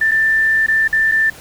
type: tone with dropouts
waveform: sine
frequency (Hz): 1776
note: A6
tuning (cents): +16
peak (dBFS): -11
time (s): 0.01-1.3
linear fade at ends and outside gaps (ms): 5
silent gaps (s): 0.112-0.116 / 0.664-0.683 / 0.878-0.927 / 1.115-1.119
effects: pink hiss -38 dBFS RMS until 1.4 s